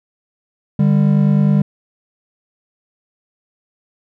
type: tone pair together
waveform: triangle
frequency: 148.7 / 198.49 Hz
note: D3 / G3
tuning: +22 / +22 cents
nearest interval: perfect fourth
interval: 500 cents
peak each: -11 dBFS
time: 0.79-1.62 s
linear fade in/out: 5 ms
effects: none